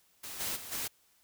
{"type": "noise with level steps", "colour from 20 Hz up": "white", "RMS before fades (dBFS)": [-43, -35, -45, -36], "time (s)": [0.23, 0.88], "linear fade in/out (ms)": 10, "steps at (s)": [0.39, 0.55, 0.71], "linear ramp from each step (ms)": 20, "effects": ["white hiss -68 dBFS RMS until 1.23 s"]}